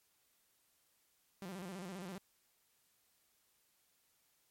sawtooth tone with vibrato, 185.4 Hz, F#3, 4 cents sharp, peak -40 dBFS, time 1.42-2.18 s, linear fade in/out 0 ms, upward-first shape square, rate 15 Hz, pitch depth 100 cents each way, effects white hiss -75 dBFS RMS until 4.5 s + MP3 64 kbps

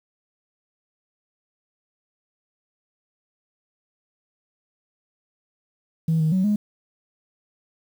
sine tone with pitch steps, 161.8 / 157.2 / 187.4 / 208.8 Hz, E3 / D#3 / F#3 / G#3, -32 / +18 / +22 / +10 cents, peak -16 dBFS, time 6.08-6.56 s, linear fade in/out 5 ms, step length 120 ms, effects tanh soft clip ceiling -14 dBFS + 8-bit

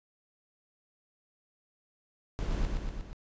brown noise with echo, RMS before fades -32 dBFS, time 2.39-2.65 s, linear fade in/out 0 ms, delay 120 ms, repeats 4, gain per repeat -3 dB, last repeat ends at 3.13 s, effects resampled to 16000 Hz

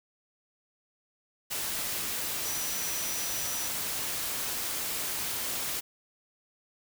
sine tone in noise, 5880 Hz, F#8, 12 cents flat, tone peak -37 dBFS, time 2.44-3.7 s, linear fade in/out 20 ms, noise white, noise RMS -33 dBFS, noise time 1.5-5.81 s, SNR -7 dB, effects none

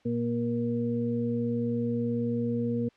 harmonic tone, 118.4 Hz, A#2, 27 cents sharp, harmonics 1 / 2 / 4, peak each -33 / -28 / -32 dBFS, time 0.05-2.89 s, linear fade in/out 10 ms, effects white hiss -63 dBFS RMS until 2.96 s + low-pass 3000 Hz 12 dB/octave

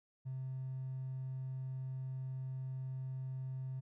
triangle tone with hard clipping, 130.9 Hz, C3, 1 cent sharp, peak -39 dBFS, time 0.25-3.81 s, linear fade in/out 20 ms, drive 3 dB, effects none

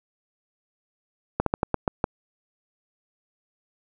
slowing click train, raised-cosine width 1 ms, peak -7 dBFS, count 7, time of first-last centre 1.4-2.042 s, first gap 63 ms, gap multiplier 1.21, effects none

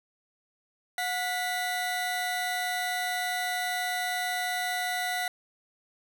30% pulse tone pair together, 726.8 / 1975.5 Hz, F#5 / B6, -31 / 0 cents, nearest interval octave + perfect fourth, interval 1731 cents, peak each -28 / -29 dBFS, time 0.98-5.28 s, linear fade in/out 2 ms, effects none

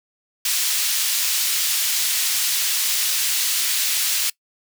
pink high-pass noise, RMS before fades -21 dBFS, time 0.45-4.3 s, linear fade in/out 5 ms, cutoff 3300 Hz, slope 12 dB/octave, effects noise-tail reverb RT60 0.1 s tail -22 dB re dry

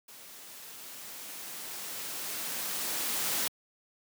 white noise with level ramp, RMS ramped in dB -50 to -30 dBFS, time 0.08-3.48 s, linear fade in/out 5 ms, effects high-pass 150 Hz 12 dB/octave

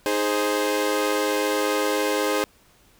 sawtooth chord, Ab major, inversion second, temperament equal, 311.1 / 415.3 / 523.3 Hz, Eb4 / Ab4 / C5, 0 / 0 / 0 cents, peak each -23 / -21 / -21 dBFS, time 0.06-2.44 s, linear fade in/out 0 ms, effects pink hiss -57 dBFS RMS until 2.99 s

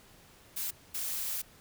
blue noise bursts at uneven times, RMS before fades -35 dBFS, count 2, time 0.56-0.71 / 0.94-1.42 s, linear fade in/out 10 ms, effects pink hiss -58 dBFS RMS until 1.6 s

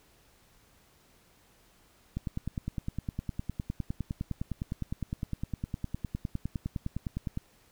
click train, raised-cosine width 5 ms, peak -20 dBFS, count 52, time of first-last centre 2.17-7.374 s, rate 9.8 Hz, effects pink hiss -63 dBFS RMS until 7.71 s

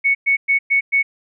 sine tone bursts, 2217 Hz, C#7, in tune, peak -12 dBFS, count 5, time 0.04-1.03 s, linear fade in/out 20 ms, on 110 ms, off 110 ms, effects none

